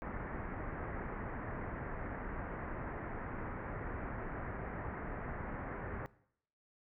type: low-pass noise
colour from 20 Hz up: pink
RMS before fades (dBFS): -42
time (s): 0.02-6.06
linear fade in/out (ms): 0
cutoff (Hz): 2000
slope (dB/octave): 48
effects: noise-tail reverb RT60 0.7 s tail -20 dB re dry